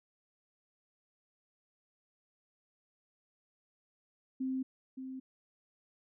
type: tone with echo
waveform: sine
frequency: 261.6 Hz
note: C4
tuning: in tune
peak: -32 dBFS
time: 4.4-4.63 s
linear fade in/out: 10 ms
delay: 570 ms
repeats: 1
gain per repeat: -8 dB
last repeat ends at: 5.2 s
effects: none